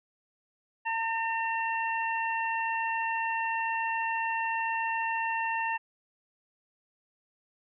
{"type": "harmonic tone", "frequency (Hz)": 907, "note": "A#5", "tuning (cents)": -48, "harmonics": [1, 2, 3], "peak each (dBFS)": [-30, -33, -35], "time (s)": [0.85, 5.78], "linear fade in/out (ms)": 20, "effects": []}